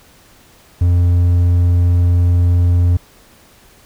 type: tone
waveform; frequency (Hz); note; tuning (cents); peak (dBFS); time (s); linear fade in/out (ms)
triangle; 87.7; F2; +8; -7; 0.81-2.97; 5
effects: pink hiss -47 dBFS RMS until 3.85 s